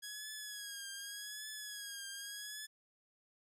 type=tone with vibrato; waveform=10% pulse; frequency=1661.2 Hz; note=G#6; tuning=in tune; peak=-35 dBFS; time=0.02-2.67 s; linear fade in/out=20 ms; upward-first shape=triangle; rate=0.85 Hz; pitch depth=72 cents each way; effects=none